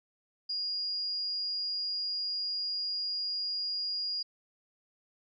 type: tone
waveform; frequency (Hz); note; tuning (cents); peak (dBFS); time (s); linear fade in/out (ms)
sine; 4853; D#8; -44; -31; 0.49-4.23; 10
effects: none